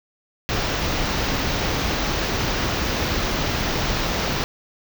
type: band-stop noise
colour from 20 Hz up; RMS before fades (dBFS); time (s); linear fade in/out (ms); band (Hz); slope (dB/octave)
pink; -23; 0.49-4.44; 0; 6300 to 16000; 48
effects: none